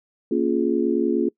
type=chord; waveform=sine; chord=Bb minor seventh; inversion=none; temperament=just; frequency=233.1 / 279.7 / 349.6 / 419.5 Hz; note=Bb3 / Db4 / F4 / Ab4; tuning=0 / +16 / +2 / +17 cents; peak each=-24 / -24 / -22 / -25 dBFS; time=0.31-1.29 s; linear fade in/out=5 ms; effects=noise-tail reverb RT60 0.1 s tail -24 dB re dry